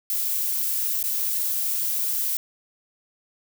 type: noise with dropouts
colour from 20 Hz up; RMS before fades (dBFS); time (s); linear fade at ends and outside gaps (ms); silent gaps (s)
violet; -25; 0.1-2.37; 1; 1.028-1.039
effects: none